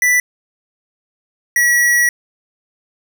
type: tone pair in turn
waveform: square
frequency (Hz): 1975.5 / 1928.2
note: B6 / B6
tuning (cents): 0 / -42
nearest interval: unison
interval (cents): 42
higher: first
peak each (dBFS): -11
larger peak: neither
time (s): 0.02-0.2 / 1.56-2.09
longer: second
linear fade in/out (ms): 2
effects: none